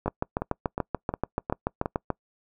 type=two click trains; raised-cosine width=1 ms; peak=-14 / -11 dBFS; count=6 / 15; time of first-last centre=0.06-1.859 / 0.08-2.103 s; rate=2.78 / 6.92 Hz; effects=noise-tail reverb RT60 0.1 s tail -26 dB re dry